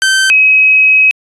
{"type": "tone pair in turn", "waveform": ["sawtooth", "sine"], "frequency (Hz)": [1549, 2546], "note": ["G6", "D#7"], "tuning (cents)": [-21, 39], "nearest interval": "major sixth", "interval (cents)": 860, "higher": "second", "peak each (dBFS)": -4, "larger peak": "neither", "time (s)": [[0.02, 0.3], [0.3, 1.11]], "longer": "second", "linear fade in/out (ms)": 0, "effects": ["resampled to 24000 Hz"]}